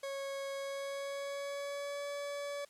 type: tone with pitch glide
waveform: 40% pulse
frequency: 550 to 571.4 Hz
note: C#5 to D5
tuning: -14 to -48 cents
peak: -37 dBFS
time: 0.03-2.65 s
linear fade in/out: 5 ms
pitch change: +66 cents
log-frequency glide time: 0.55-2.06 s
effects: white hiss -64 dBFS RMS until 2.69 s + low-pass 10000 Hz 12 dB/octave